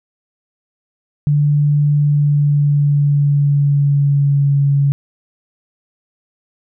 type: tone with pitch glide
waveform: sine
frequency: 146.5 to 140.78 Hz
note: D3 to C#3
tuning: -4 to +27 cents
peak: -10 dBFS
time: 1.27-4.92 s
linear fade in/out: 0 ms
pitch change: -69 cents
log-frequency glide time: 1.97-4.59 s
effects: none